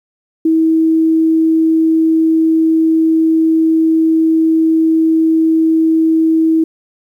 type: tone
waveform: sine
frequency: 322 Hz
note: E4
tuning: 41 cents flat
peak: -8 dBFS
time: 0.45-6.64 s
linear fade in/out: 5 ms
effects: 8-bit